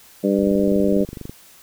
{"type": "harmonic tone", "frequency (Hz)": 99.3, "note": "G2", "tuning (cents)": 23, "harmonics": [2, 3, 4, 5, 6], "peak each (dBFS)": [-19, -21, -22, -23, -24], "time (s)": [0.23, 1.05], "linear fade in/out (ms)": 20}
{"type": "click train", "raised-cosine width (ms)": 3, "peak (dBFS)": -19, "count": 23, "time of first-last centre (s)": [0.39, 1.295], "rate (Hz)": 24.3}
{"effects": ["white hiss -48 dBFS RMS until 1.62 s"]}